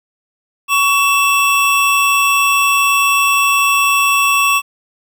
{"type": "tone pair together", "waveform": "square", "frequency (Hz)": [1120.1, 2664], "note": ["C#6", "E7"], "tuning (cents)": [18, 18], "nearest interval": "octave + minor third", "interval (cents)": 1500, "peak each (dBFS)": -14, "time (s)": [0.68, 4.62], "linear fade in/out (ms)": 50, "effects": ["8-bit"]}